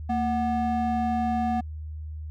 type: ring-modulated tone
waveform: triangle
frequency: 484.2 Hz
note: B4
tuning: 34 cents flat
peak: -18 dBFS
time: 0.09-1.61 s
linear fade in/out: 10 ms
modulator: 256 Hz
effects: added 77 Hz sine -33 dBFS peak until 2.3 s